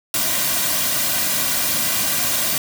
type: noise with comb filter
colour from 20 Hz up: white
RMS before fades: -20 dBFS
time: 0.14-2.58 s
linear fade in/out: 2 ms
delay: 2.3 ms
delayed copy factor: -0.65
effects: none